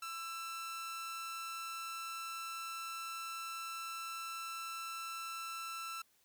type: tone with amplitude modulation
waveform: sawtooth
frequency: 1335 Hz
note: E6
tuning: 22 cents sharp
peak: -36 dBFS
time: 0.02-6.02 s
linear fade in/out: 5 ms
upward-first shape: sine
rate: 296 Hz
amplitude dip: 35%
effects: white hiss -72 dBFS RMS until 6.24 s